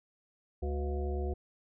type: harmonic tone with a mistuned harmonic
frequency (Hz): 71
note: C#2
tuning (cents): +42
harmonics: 1 / 3 / 5 / 7 / 9 / 10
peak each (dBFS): -32 / -45 / -38 / -44 / -51 / -45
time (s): 0.62-1.34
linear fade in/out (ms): 10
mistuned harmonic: 5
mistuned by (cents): +63
effects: none